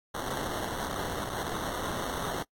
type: noise with sample-and-hold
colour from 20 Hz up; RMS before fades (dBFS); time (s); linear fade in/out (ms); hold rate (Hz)
white; -34; 0.14-2.43; 10; 2450
effects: noise-tail reverb RT60 0.1 s tail -23 dB re dry + AAC 64 kbps